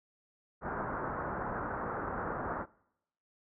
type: low-pass noise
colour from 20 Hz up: white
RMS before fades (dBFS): -37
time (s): 0.61-2.66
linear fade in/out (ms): 50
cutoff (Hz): 1500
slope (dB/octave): 48
effects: noise-tail reverb RT60 0.8 s tail -23 dB re dry